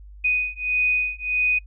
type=beating tone pair; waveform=sine; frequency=2489 / 2490.6 Hz; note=D#7 / D#7; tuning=0 / +1 cents; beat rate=1.6 Hz; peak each=-23 dBFS; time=0.24-1.59 s; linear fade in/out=10 ms; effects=noise-tail reverb RT60 0.1 s tail -24 dB re dry + added 50 Hz sine -40 dBFS peak until 1.66 s